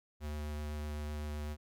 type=tone with vibrato; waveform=square; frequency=74.8 Hz; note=D2; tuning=32 cents sharp; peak=-38 dBFS; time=0.2-1.57 s; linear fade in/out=50 ms; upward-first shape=triangle; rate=7.9 Hz; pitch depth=12 cents each way; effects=none